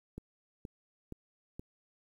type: click train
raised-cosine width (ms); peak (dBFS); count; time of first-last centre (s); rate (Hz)
3; -29; 4; 0.18-1.595; 2.12
effects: 10-bit